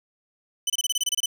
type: tone bursts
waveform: 20% pulse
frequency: 3008 Hz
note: F#7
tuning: 28 cents sharp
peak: -16 dBFS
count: 11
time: 0.67-1.26 s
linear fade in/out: 5 ms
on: 30 ms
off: 26 ms
effects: none